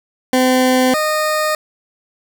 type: tone pair in turn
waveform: 20% pulse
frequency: 256.1 / 615.5 Hz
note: C4 / D#5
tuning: -37 / -19 cents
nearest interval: octave + minor third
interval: 1518 cents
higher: second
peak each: -6 / -10 dBFS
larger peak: first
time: 0.33-0.94 / 0.94-1.55 s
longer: neither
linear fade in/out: 2 ms
effects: none